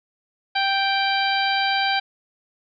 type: harmonic tone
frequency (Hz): 784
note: G5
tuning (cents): 0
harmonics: 1 / 2 / 3 / 4 / 5 / 6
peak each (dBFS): -22 / -25 / -27 / -28 / -29 / -30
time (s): 0.55-2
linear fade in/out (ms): 10
effects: none